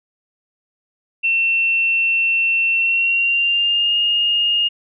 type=tone with pitch glide; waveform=sine; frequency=2700 to 2842 Hz; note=E7 to F7; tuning=+41 to +30 cents; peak=-14 dBFS; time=1.23-4.69 s; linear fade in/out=20 ms; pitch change=+89 cents; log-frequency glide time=2.73-3.96 s; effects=none